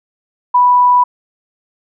sine tone, 986 Hz, B5, 3 cents flat, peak -6 dBFS, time 0.54-1.04 s, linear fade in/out 10 ms, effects none

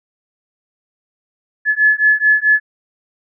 sine beating tone pair, 1713 / 1717.6 Hz, A6 / A6, -47 / -42 cents, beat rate 4.6 Hz, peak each -13 dBFS, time 1.65-2.6 s, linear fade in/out 50 ms, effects none

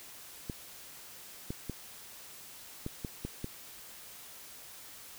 clicks, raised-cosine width 3 ms, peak -23 dBFS, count 7, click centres 0.498 / 1.505 / 1.697 / 2.864 / 3.048 / 3.25 / 3.444 s, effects white hiss -50 dBFS RMS until 5.18 s

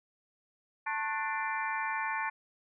harmonic tone with a mistuned harmonic, 295.3 Hz, D4, 10 cents sharp, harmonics 3 / 4 / 5 / 6 / 7 / 8, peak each -35 / -38 / -40 / -37 / -42 / -41 dBFS, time 0.86-2.3 s, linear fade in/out 10 ms, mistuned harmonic 4, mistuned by -140 cents, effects none

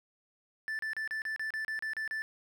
triangle tone bursts, 1760 Hz, A6, in tune, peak -31 dBFS, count 11, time 0.68-2.22 s, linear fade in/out 0 ms, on 110 ms, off 33 ms, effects none

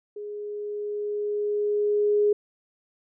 sine tone with level ramp, 415.3 Hz, G#4, in tune, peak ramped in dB -33 to -17 dBFS, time 0.16-2.33 s, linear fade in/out 5 ms, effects none

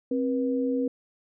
sine tone pair together, 264.8 / 484 Hz, C4 / B4, +21 / -35 cents, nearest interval minor seventh, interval 1044 cents, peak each -25 / -28 dBFS, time 0.11-0.88 s, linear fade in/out 5 ms, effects none

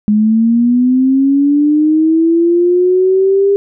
sine linear sweep, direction up, 207.7 to 402.1 Hz, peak -7 dBFS, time 0.08-3.56 s, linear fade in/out 0 ms, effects none

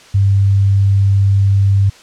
sine tone, 98.7 Hz, G2, 12 cents sharp, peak -8 dBFS, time 0.14-1.9 s, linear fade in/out 10 ms, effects white hiss -41 dBFS RMS until 2.02 s + low-pass 6000 Hz 12 dB/octave

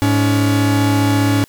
45% pulse tone pair together, 106.01 / 283 Hz, G#2 / C#4, +36 / +36 cents, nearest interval octave + perfect fourth, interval 1700 cents, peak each -15 dBFS, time 0.02-1.44 s, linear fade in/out 0 ms, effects white hiss -51 dBFS RMS until 1.48 s

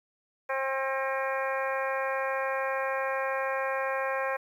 harmonic tone with a mistuned harmonic, 267.3 Hz, C4, 37 cents sharp, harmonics 2 / 3 / 4 / 5 / 6 / 7 / 8 / 9, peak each -31 / -36 / -34 / -41 / -36 / -38 / -44 / -41 dBFS, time 0.49-4.37 s, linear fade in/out 10 ms, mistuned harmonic 8, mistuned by +38 cents, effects 10-bit

